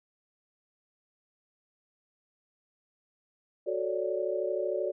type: chord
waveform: sine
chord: D major seventh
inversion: first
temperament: equal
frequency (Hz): 370 / 440 / 554.4 / 587.3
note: F#4 / A4 / C#5 / D5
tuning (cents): 0 / 0 / 0 / 0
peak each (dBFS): -33 / -35 / -34 / -33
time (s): 3.66-4.92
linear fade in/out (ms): 20
effects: none